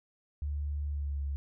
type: tone with pitch glide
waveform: sine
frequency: 72.8 to 70.24 Hz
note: D2 to C#2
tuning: -15 to +23 cents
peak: -31 dBFS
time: 0.42-1.36 s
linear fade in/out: 0 ms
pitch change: -62 cents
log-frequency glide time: 0.88-1.23 s
effects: none